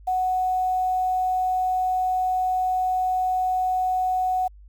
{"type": "tone with quantisation", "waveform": "sine", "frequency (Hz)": 740, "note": "F#5", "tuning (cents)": 0, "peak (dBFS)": -20, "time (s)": [0.07, 4.48], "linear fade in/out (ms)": 10, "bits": 8, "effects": ["added 50 Hz sine -44 dBFS peak until 4.68 s"]}